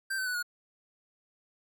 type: tone with pitch steps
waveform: square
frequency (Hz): 1568 / 1525.1 / 1483.4 / 1442.9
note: G6 / G6 / F#6 / F#6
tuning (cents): 0 / -48 / +4 / -44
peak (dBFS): -31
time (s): 0.1-0.428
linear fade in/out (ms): 10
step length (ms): 82
effects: none